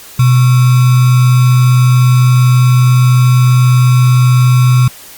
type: tone with sample-and-hold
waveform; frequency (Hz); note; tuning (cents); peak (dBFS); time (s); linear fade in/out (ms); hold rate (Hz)
sine; 125.8; B2; +32; -4; 0.19-4.88; 5; 1225
effects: white hiss -34 dBFS RMS until 5.17 s + Opus 48 kbps